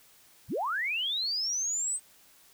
sine linear sweep, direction up, 51.91 to 8372 Hz, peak -28 dBFS, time 0.48-2 s, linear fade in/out 50 ms, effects white hiss -59 dBFS RMS until 2.53 s

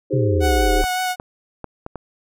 sine chord, Ab major seventh, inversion second, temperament equal with one note detuned, 311.1 / 385.5 / 415.3 / 523.3 Hz, Eb4 / G4 / Ab4 / C5, 0 / -29 / 0 / 0 cents, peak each -24 dBFS, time 0.1-0.83 s, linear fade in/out 20 ms
sine exponential sweep, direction down, 139.2 to 34.15 Hz, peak -17 dBFS, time 0.13-0.85 s, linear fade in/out 10 ms
sawtooth tone with vibrato, 737 Hz, F#5, 7 cents flat, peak -16 dBFS, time 0.4-1.16 s, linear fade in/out 50 ms, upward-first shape sine, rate 5.3 Hz, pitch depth 14 cents each way
clicks, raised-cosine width 1 ms, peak -16 dBFS, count 5, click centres 0.839 / 1.199 / 1.643 / 1.864 / 1.957 s
effects none

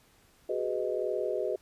sine chord, G# minor seventh, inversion third, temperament just, 373.8 / 415.3 / 498.4 / 623 Hz, F#4 / G#4 / B4 / D#5, +18 / 0 / +16 / +2 cents, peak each -34 dBFS, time 0.49-1.56 s, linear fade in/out 5 ms, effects pink hiss -63 dBFS RMS until 1.61 s + resampled to 32000 Hz

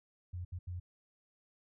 sine tone bursts at uneven times, 89.1 Hz, F2, 35 cents sharp, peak -38 dBFS, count 3, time 0.33-0.45 / 0.52-0.59 / 0.67-0.8 s, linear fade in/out 10 ms, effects none

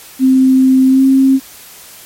sine tone with pitch glide, 261.6 to 267.1 Hz, C4 to C4, 0 to +36 cents, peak -5 dBFS, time 0.19-1.4 s, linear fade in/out 50 ms, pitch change +36 cents, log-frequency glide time 0.87-1.03 s, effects white hiss -36 dBFS RMS until 2.05 s + MP3 64 kbps

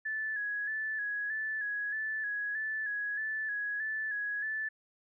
sine tone with vibrato, 1709 Hz, G#6, 49 cents sharp, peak -32 dBFS, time 0.05-4.69 s, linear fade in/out 10 ms, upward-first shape square, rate 1.6 Hz, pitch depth 40 cents each way, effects none

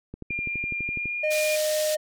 click train, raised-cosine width 3 ms, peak -23 dBFS, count 12, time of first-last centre 0.14-1.057 s, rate 12 Hz
sine tone with pitch glide, 2399 to 2423 Hz, D7 to D#7, +36 to -47 cents, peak -27 dBFS, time 0.3-1.56 s, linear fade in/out 5 ms, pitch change +17 cents, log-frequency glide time 0.77-1.22 s
triangle tone, 614 Hz, D#5, 23 cents flat, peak -21 dBFS, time 1.23-1.97 s, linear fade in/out 10 ms
pink band-pass noise, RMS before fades -32 dBFS, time 1.3-1.96 s, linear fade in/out 20 ms, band 3700 to 12000 Hz, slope 12 dB/octave
effects none

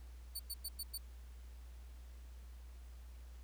15% pulse tone bursts, 4515 Hz, C#8, 31 cents sharp, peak -34 dBFS, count 5, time 0.35-0.98 s, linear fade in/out 10 ms, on 46 ms, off 100 ms, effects added 60 Hz sine -50 dBFS peak until 3.43 s + pink hiss -67 dBFS RMS until 3.43 s

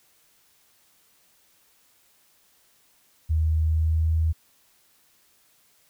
sine tone with pitch glide, 79.1 to 80.25 Hz, D#2 to E2, +29 to -46 cents, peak -19 dBFS, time 3.29-4.33 s, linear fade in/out 20 ms, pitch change +25 cents, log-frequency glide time 3.64-4.12 s, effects white hiss -62 dBFS RMS until 5.89 s

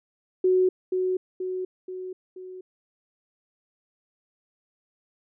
sine tone with echo, 370 Hz, F#4, in tune, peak -17 dBFS, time 0.44-0.69 s, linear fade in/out 5 ms, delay 480 ms, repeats 4, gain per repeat -5 dB, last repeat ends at 2.61 s, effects none

